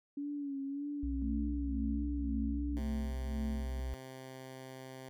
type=tone with vibrato; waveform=sine; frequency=281.9 Hz; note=C#4; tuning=29 cents sharp; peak=-36 dBFS; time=0.17-2.79 s; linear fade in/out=5 ms; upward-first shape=sine; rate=1.7 Hz; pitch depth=53 cents each way
type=tone with pitch glide; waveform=sine; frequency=61.74 to 63.4 Hz; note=B1 to B1; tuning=0 to +46 cents; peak=-35 dBFS; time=1.03-3.94 s; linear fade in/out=0 ms; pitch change=+46 cents; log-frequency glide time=1.22-1.75 s
type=tone with tremolo; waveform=sine; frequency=220 Hz; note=A3; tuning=in tune; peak=-35 dBFS; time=1.22-3.8 s; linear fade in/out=0 ms; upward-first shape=sine; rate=1.9 Hz; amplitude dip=90%
type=tone; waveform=10% pulse; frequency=131 Hz; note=C3; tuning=2 cents sharp; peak=-38 dBFS; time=2.77-5.09 s; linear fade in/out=0 ms
effects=none